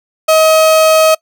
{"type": "tone", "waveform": "35% pulse", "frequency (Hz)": 634, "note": "D#5", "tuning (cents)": 32, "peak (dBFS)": -4, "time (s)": [0.28, 1.15], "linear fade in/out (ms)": 10, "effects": ["noise-tail reverb RT60 0.1 s tail -24 dB re dry"]}